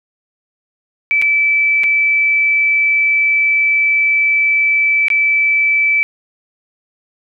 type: tone with dropouts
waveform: sine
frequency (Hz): 2313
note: D7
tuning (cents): -27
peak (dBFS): -10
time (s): 1.11-6.03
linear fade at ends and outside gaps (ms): 0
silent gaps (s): 1.216-1.222 / 1.835-1.84 / 5.083-5.102
effects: none